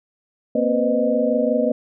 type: tone cluster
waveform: sine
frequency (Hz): 236.2 / 262 / 492.2 / 517 / 616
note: A#3 / C4 / B4 / C5 / D#5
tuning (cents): +23 / +2 / -6 / -21 / -17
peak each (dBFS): -22 / -24 / -22 / -26 / -21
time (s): 0.55-1.72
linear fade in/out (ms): 5
effects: none